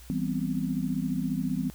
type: chord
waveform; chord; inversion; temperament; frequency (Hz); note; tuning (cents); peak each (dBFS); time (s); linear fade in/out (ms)
sine; C major seventh; first; equal; 164.81 / 196 / 246.9 / 261.6; E3 / G3 / B3 / C4; 0 / 0 / 0 / 0; -32; 0.1-1.7; 0
effects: added 60 Hz sine -47 dBFS peak until 1.74 s + white hiss -53 dBFS RMS until 1.74 s